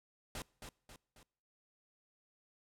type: noise with echo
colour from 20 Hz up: pink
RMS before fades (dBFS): -43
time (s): 0.35-0.42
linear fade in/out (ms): 2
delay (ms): 270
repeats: 3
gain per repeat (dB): -6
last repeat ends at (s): 1.23
effects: noise-tail reverb RT60 0.7 s tail -25 dB re dry + low-pass 12000 Hz 12 dB/octave